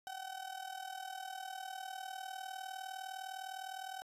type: tone with amplitude modulation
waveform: 35% pulse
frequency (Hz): 760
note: F#5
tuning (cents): +46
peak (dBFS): -38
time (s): 0.07-4.02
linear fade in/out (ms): 0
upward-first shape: sine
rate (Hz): 39.8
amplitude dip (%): 75
effects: resampled to 32000 Hz